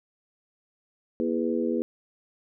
harmonic tone with a mistuned harmonic, 82.41 Hz, E2, in tune, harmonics 3 / 4 / 5 / 6, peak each -28 / -29 / -30 / -31 dBFS, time 1.2-1.82 s, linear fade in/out 0 ms, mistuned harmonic 3, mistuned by -59 cents, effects none

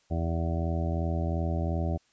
harmonic tone, 82.8 Hz, E2, 8 cents sharp, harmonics 1 / 2 / 3 / 4 / 5 / 7 / 8 / 9, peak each -28 / -33 / -38 / -38 / -42 / -39 / -40 / -41 dBFS, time 0.1-1.98 s, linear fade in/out 20 ms, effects white hiss -67 dBFS RMS until 2.12 s + resampled to 16000 Hz

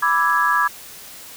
sine chord, E dominant seventh, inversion second, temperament equal, 987.8 / 1174.7 / 1318.5 / 1661.2 Hz, B5 / D6 / E6 / G#6, 0 / 0 / 0 / 0 cents, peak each -21 / -19 / -24 / -19 dBFS, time 0.02-0.68 s, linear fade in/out 10 ms, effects white hiss -39 dBFS RMS until 1.36 s

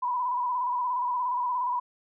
sine tone with vibrato, 987.8 Hz, B5, in tune, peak -25 dBFS, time 0.02-1.8 s, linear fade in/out 10 ms, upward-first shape square, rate 17 Hz, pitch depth 39 cents each way, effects none

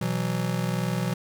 square chord, B suspended fourth, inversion none, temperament just, 123.47 / 164.63 / 185.21 Hz, B2 / E3 / F#3, 0 / -2 / +2 cents, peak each -30 dBFS, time 0.01-1.14 s, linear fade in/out 5 ms, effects none

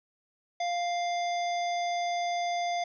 harmonic tone with a mistuned harmonic, 698.5 Hz, F5, in tune, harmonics 1 / 3 / 5 / 7 / 9, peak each -28 / -38 / -42 / -45 / -47 dBFS, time 0.6-2.84 s, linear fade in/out 5 ms, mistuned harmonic 9, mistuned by -19 cents, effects none

